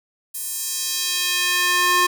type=tone with high-pass filter sweep; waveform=square; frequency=357.4 Hz; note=F4; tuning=40 cents sharp; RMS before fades=-21 dBFS; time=0.34-2.07 s; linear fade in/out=10 ms; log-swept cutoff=11000 to 930 Hz; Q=1.1; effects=none